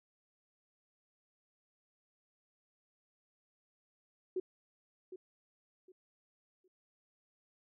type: tone with echo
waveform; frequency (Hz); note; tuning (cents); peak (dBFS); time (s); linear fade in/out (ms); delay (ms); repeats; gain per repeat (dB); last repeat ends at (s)
sine; 370; F#4; 0; -32; 4.36-4.4; 5; 760; 3; -12; 6.68
effects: none